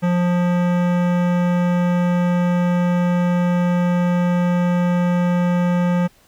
sine tone with hard clipping, 176.6 Hz, F3, 20 cents sharp, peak -17 dBFS, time 0.02-6.08 s, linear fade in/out 20 ms, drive 18 dB, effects pink hiss -54 dBFS RMS until 6.27 s

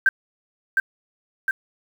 sine tone with echo, 1568 Hz, G6, in tune, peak -12 dBFS, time 0.06-0.09 s, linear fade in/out 2 ms, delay 710 ms, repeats 2, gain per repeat -3 dB, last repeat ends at 1.51 s, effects 7-bit

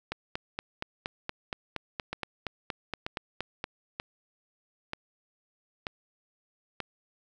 two click trains, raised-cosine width 0.3 ms, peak -17 / -16 dBFS, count 6 / 16, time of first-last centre 2.13-6.803 / 0.12-3.641 s, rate 1.07 / 4.26 Hz, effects none

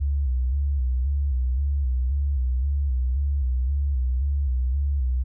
sine tone with vibrato, 66.7 Hz, C2, 34 cents sharp, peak -20 dBFS, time 0-5.24 s, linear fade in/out 20 ms, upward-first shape square, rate 1.9 Hz, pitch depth 95 cents each way, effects none

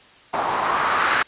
blue noise with low-pass filter sweep, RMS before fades -21 dBFS, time 0.33-1.23 s, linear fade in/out 10 ms, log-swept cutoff 830 to 1500 Hz, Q 2.6, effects white hiss -49 dBFS RMS until 1.27 s + resampled to 8000 Hz

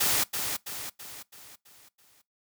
white noise with echo, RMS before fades -25 dBFS, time 0-0.24 s, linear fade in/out 10 ms, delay 330 ms, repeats 6, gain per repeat -6 dB, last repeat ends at 2.22 s, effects noise-tail reverb RT60 0.2 s tail -22 dB re dry

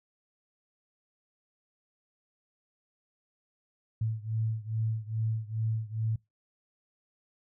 sine beating tone pair, 110 / 112.4 Hz, A2 / A2, 0 / +37 cents, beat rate 2.4 Hz, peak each -31 / -33 dBFS, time 4.01-6.16 s, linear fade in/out 5 ms, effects noise-tail reverb RT60 0.2 s tail -24 dB re dry

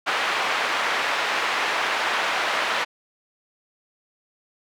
pink band-pass noise, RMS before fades -24 dBFS, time 0.06-2.85 s, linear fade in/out 20 ms, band 880 to 2700 Hz, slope 12 dB/octave, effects none

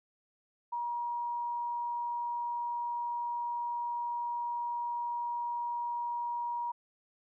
sine tone, 953 Hz, A#5, 38 cents sharp, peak -32 dBFS, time 0.72-6.72 s, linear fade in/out 10 ms, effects none

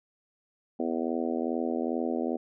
harmonic tone, 82.41 Hz, E2, in tune, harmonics 3 / 4 / 5 / 6 / 7 / 8 / 9, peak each -31 / -33 / -35 / -37 / -38 / -39 / -40 dBFS, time 0.79-2.37 s, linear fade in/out 10 ms, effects none

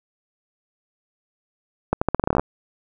accelerating click train, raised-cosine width 1 ms, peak -4 dBFS, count 13, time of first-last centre 1.93-2.396 s, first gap 85 ms, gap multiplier 0.84, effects none

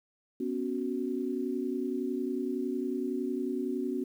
sine chord, B suspended second, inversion none, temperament just, 246.9 / 277.8 / 370.4 Hz, B3 / C#4 / F#4, 0 / +4 / +2 cents, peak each -34 dBFS, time 0.4-4.04 s, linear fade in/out 5 ms, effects 10-bit

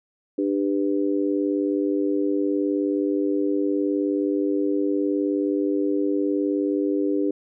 harmonic tone, 99.2 Hz, G2, 21 cents sharp, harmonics 3 / 4 / 5, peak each -22 / -25 / -29 dBFS, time 0.38-7.31 s, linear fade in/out 5 ms, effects none

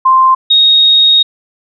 sine tone pair in turn, 1046 / 3743 Hz, C6 / A#7, -1 / +6 cents, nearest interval octave + minor seventh, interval 2207 cents, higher second, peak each -4 dBFS, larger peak neither, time 0.05-0.35 / 0.5-1.23 s, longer second, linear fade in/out 10 ms, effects none

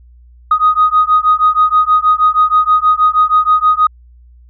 sine beating tone pair, 1244.5 / 1250.8 Hz, D#6 / D#6, 0 / +9 cents, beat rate 6.3 Hz, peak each -10 dBFS, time 0.51-3.87 s, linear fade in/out 5 ms, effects tanh soft clip ceiling -1 dBFS + added 60 Hz sine -39 dBFS peak until 4.49 s

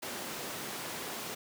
pink high-pass noise, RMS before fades -40 dBFS, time 0.02-1.35 s, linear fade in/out 10 ms, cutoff 220 Hz, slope 12 dB/octave, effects none

